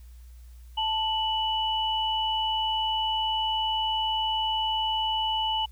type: tone pair together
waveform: sine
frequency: 880 / 2960 Hz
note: A5 / F#7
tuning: 0 / 0 cents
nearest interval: octave + major sixth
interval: 2100 cents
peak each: -27 dBFS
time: 0.77-5.66 s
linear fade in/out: 10 ms
effects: added 60 Hz sine -44 dBFS peak until 5.71 s + white hiss -63 dBFS RMS until 5.71 s